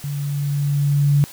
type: tone with level ramp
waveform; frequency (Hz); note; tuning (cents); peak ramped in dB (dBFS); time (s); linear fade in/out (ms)
sine; 143.2; D3; -43; -23 to -11; 0.04-1.24; 0
effects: white hiss -40 dBFS RMS until 1.32 s